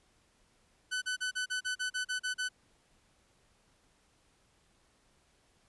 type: tone bursts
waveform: sawtooth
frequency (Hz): 1503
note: F#6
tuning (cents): +27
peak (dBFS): -28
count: 11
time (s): 0.91-2.49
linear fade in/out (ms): 20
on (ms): 110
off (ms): 37
effects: pink hiss -69 dBFS RMS until 5.68 s + resampled to 24000 Hz